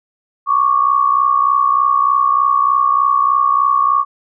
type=tone pair together; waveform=sine; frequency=1108.7 / 1172 Hz; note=C#6 / D6; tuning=0 / -4 cents; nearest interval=minor second; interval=96 cents; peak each=-12 / -15 dBFS; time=0.46-4.05 s; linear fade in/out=50 ms; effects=none